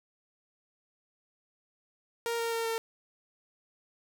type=tone with pitch steps; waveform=sawtooth; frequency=466.2 / 461.9 / 457.7 / 453.5 Hz; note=A#4 / A#4 / A#4 / A#4; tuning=0 / -16 / -32 / -48 cents; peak=-26 dBFS; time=2.26-2.78 s; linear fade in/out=0 ms; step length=130 ms; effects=none